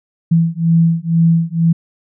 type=beating tone pair; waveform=sine; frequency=164.9 / 167 Hz; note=E3 / E3; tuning=+1 / +23 cents; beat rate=2.1 Hz; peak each=-13 dBFS; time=0.31-1.73 s; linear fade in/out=10 ms; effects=none